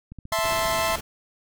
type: click train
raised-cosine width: 5 ms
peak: -27 dBFS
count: 11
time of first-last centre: 0.12-0.791 s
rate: 14.9 Hz
type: chord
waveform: sawtooth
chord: A minor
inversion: second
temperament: equal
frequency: 659.3 / 880 / 1046.5 Hz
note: E5 / A5 / C6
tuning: 0 / 0 / 0 cents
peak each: -21 / -26 / -23 dBFS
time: 0.32-0.96 s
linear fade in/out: 5 ms
type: noise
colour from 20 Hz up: pink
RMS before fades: -35 dBFS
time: 0.43-1.01 s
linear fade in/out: 10 ms
effects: none